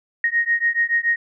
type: beating tone pair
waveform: sine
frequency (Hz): 1864.7 / 1871.7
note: A#6 / A#6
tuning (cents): 0 / +7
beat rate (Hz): 7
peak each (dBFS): -20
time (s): 0.24-1.16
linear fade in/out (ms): 2
effects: none